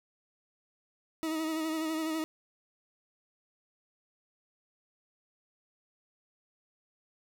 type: tone with vibrato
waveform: 40% pulse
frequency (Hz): 317.6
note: D#4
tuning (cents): +36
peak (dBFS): -30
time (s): 1.23-2.24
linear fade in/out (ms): 0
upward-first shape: sine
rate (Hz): 12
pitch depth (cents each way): 35
effects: none